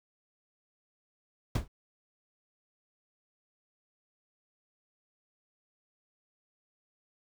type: noise with exponential decay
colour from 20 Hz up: brown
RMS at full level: -20 dBFS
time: 1.55-1.68 s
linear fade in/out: 5 ms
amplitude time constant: 28 ms
effects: none